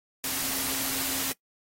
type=tone in noise; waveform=sine; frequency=267.4 Hz; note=C4; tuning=38 cents sharp; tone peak=-41 dBFS; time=0.24-1.32 s; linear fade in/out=0 ms; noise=white; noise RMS=-30 dBFS; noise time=0.24-1.32 s; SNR=-14 dB; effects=noise-tail reverb RT60 0.1 s tail -21 dB re dry + AAC 48 kbps